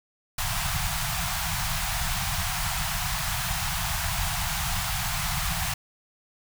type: band-stop noise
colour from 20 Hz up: pink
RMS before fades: -28 dBFS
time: 0.38-5.74 s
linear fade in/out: 5 ms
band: 180 to 670 Hz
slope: 96 dB/octave
effects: none